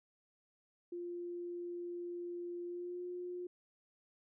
sine tone with pitch glide, 349.2 to 356.7 Hz, F4 to F4, 0 to +37 cents, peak -40 dBFS, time 0.92-3.47 s, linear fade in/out 5 ms, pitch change +37 cents, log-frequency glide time 2.65-3.03 s, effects none

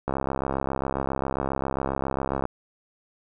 click train, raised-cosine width 1 ms, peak -12 dBFS, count 161, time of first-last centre 0.08-2.454 s, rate 67.4 Hz, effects none

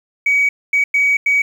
sine tone bursts at uneven times, 2264 Hz, C#7, 36 cents sharp, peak -10 dBFS, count 4, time 0.26-0.49 / 0.73-0.84 / 0.94-1.17 / 1.26-1.42 s, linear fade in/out 5 ms, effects tanh soft clip ceiling -7 dBFS + 7-bit

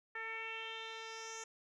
10% pulse tone with low-pass filter sweep, 448.2 Hz, A4, 32 cents sharp, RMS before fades -45 dBFS, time 0.15-1.44 s, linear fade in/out 5 ms, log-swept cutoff 1900 to 6700 Hz, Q 4.5, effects none

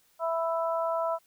harmonic tone, 330 Hz, E4, 2 cents sharp, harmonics 2 / 3 / 4, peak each -28 / -32 / -34 dBFS, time 0.19-1.19 s, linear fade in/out 50 ms, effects white hiss -66 dBFS RMS until 1.26 s

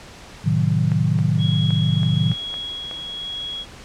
sine chord, A diminished seventh, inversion none, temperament equal, 110 / 130.81 / 155.56 / 185 Hz, A2 / C3 / Eb3 / Gb3, 0 / 0 / 0 / 0 cents, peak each -21 / -23 / -19 / -24 dBFS, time 0.44-2.34 s, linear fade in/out 20 ms
clicks, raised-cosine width 0.5 ms, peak -20 dBFS, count 7, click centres 0.918 / 1.189 / 1.706 / 2.032 / 2.316 / 2.541 / 2.912 s
sine tone with tremolo, 3322 Hz, G#7, in tune, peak -26 dBFS, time 1.38-3.66 s, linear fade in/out 50 ms, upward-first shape sine, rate 1.1 Hz, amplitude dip 30%
effects pink hiss -41 dBFS RMS until 3.84 s + low-pass 7000 Hz 12 dB/octave

